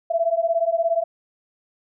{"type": "beating tone pair", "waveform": "sine", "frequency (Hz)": [659.3, 676.3], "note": ["E5", "E5"], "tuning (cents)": [0, 44], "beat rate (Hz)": 17, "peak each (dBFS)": -21, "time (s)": [0.1, 1.04], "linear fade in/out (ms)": 10, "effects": []}